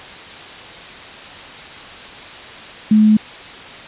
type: tone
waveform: sine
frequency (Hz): 214.5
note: A3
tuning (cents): -44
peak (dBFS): -7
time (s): 2.91-3.17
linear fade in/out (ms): 5
effects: white hiss -34 dBFS RMS until 3.87 s + resampled to 8000 Hz